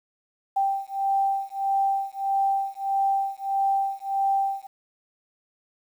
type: beating tone pair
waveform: sine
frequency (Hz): 784 / 785.6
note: G5 / G5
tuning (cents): 0 / +4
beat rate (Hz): 1.6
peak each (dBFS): -25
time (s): 0.56-4.67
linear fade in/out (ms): 10
effects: 9-bit